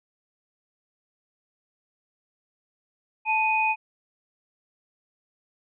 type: tone pair together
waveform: sine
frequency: 878.1 / 2489 Hz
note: A5 / D#7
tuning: -4 / 0 cents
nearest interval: octave + tritone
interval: 1804 cents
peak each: -23 dBFS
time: 3.25-3.76 s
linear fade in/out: 50 ms
effects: none